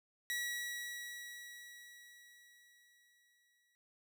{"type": "tone with exponential decay", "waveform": "sawtooth", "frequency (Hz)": 1928, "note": "B6", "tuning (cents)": -42, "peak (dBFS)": -32, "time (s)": [0.3, 3.75], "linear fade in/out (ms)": 0, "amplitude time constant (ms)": 750, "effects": []}